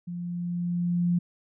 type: tone with level ramp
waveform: sine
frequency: 174.61 Hz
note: F3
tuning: in tune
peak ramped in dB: -32 to -20 dBFS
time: 0.07-1.19 s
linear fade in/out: 10 ms
effects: none